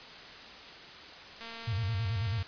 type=click train; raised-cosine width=0.2 ms; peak=-27 dBFS; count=234; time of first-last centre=1.41-2.427 s; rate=229 Hz
type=tone with vibrato; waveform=sine; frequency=103.9 Hz; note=G#2; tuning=1 cent sharp; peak=-29 dBFS; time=1.67-2.43 s; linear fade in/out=10 ms; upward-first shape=square; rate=9.2 Hz; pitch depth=170 cents each way
effects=white hiss -47 dBFS RMS until 2.47 s + resampled to 11025 Hz